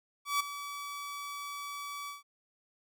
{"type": "tone with ADSR envelope", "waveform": "sawtooth", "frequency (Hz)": 1146, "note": "D6", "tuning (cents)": -43, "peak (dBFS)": -22, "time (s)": [0.25, 2.23], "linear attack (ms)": 150, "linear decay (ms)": 10, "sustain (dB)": -13, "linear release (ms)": 150, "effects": []}